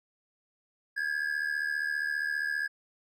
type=ring-modulated tone; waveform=triangle; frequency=1661.2 Hz; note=G#6; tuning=in tune; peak=-24 dBFS; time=0.96-2.68 s; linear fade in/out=20 ms; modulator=37.5 Hz; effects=none